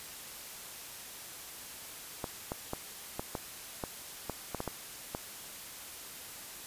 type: clicks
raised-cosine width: 1 ms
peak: -20 dBFS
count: 11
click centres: 2.242 / 2.519 / 2.734 / 3.195 / 3.352 / 3.838 / 4.297 / 4.547 / 4.604 / 4.677 / 5.149 s
effects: white hiss -46 dBFS RMS until 6.66 s + resampled to 32000 Hz